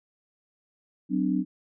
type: tone cluster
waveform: sine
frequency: 187.7 / 257.1 / 296.5 Hz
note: F#3 / C4 / D4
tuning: +25 / -30 / +17 cents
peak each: -27 dBFS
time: 1.09-1.45 s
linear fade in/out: 50 ms
effects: none